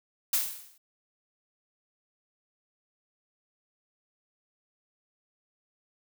blue noise with exponential decay, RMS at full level -23 dBFS, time 0.33-0.78 s, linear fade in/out 5 ms, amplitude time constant 97 ms, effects none

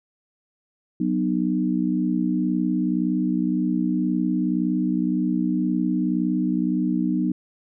sine chord, B major, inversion second, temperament equal with one note detuned, 185 / 246.9 / 306.3 Hz, F#3 / B3 / D#4, 0 / 0 / -27 cents, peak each -24 dBFS, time 1-7.32 s, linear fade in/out 5 ms, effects none

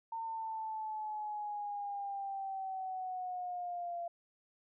sine linear sweep, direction down, 910 to 685 Hz, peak -37 dBFS, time 0.12-4.08 s, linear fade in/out 5 ms, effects none

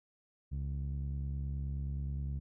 sawtooth tone with low-pass filter, 69.6 Hz, C#2, 8 cents sharp, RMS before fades -37 dBFS, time 0.51-2.4 s, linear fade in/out 20 ms, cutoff 140 Hz, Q 1.5, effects none

